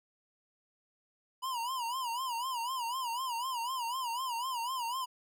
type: tone with vibrato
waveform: square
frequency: 986 Hz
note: B5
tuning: 3 cents flat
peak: -34 dBFS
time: 1.42-5.06 s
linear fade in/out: 20 ms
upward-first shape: sine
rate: 4 Hz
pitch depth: 130 cents each way
effects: none